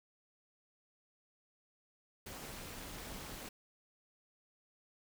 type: noise with amplitude modulation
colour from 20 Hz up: pink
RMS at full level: -44 dBFS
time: 2.26-3.49 s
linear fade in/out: 5 ms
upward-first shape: sine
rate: 225 Hz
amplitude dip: 70%
effects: none